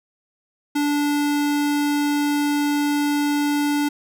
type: tone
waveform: square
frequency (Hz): 291.2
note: D4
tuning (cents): -15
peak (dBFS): -19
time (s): 0.75-3.89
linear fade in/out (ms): 10
effects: none